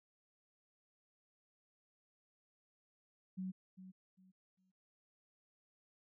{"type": "tone with echo", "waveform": "sine", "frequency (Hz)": 187, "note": "F#3", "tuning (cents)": 19, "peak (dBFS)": -39, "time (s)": [3.37, 3.52], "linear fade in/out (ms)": 20, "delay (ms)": 400, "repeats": 3, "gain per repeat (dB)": -12, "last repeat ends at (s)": 4.72, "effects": []}